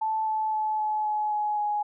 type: tone with pitch steps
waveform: sine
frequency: 876 / 868.9 / 861.9 / 855 / 848.1 / 841.3 / 834.5 Hz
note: A5 / A5 / A5 / A5 / G#5 / G#5 / G#5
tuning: -8 / -22 / -36 / -50 / +36 / +22 / +8 cents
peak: -24 dBFS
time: 0.01-1.83 s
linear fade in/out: 10 ms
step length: 260 ms
effects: none